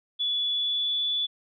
sine tone with pitch glide, 3427 to 3453 Hz, A7 to A7, -46 to -33 cents, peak -24 dBFS, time 0.19-1.27 s, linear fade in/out 20 ms, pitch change +13 cents, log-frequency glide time 0.52-1 s, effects none

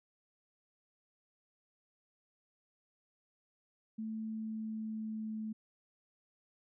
sine tone with pitch glide, 220 to 217.7 Hz, A3 to A3, 0 to -18 cents, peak -37 dBFS, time 3.98-5.53 s, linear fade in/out 10 ms, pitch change -18 cents, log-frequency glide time 4.25-5.4 s, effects none

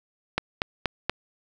click train, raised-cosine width 0.3 ms, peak -7 dBFS, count 4, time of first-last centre 0.38-1.096 s, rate 4.19 Hz, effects none

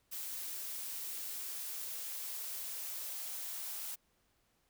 blue noise with high-pass filter sweep, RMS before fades -42 dBFS, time 0.11-3.96 s, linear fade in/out 20 ms, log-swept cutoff 250 to 670 Hz, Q 2, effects pink hiss -75 dBFS RMS until 4.69 s

